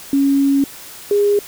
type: tone pair in turn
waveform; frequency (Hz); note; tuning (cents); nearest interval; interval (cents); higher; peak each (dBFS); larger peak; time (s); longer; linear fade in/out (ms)
sine; 277.2 / 408.9; C#4 / G#4; 0 / -27; perfect fifth; 673; second; -11; neither; 0.13-0.64 / 1.11-1.39; first; 2
effects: white hiss -36 dBFS RMS until 1.47 s